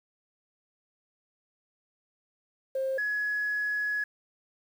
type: tone pair in turn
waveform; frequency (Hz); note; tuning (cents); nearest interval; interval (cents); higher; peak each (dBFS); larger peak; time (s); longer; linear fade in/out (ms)
sine; 531 / 1685.8; C5 / G#6; +25 / +25; octave + minor sixth; 2000; second; -26; neither; 2.75-2.98 / 2.98-4.04; second; 5
effects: tanh soft clip ceiling -22 dBFS + 9-bit